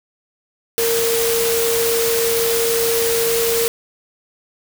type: tone in noise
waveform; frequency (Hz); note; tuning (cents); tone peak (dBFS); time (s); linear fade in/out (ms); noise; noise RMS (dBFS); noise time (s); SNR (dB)
sine; 461.7; A#4; -17; -17; 0.78-3.68; 0; white; -21; 0.78-3.68; +1
effects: none